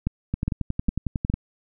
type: two click trains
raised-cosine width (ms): 5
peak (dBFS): -10 / -12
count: 4 / 12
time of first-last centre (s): 0.07-1.3 / 0.34-1.34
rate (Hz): 2.44 / 11
effects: none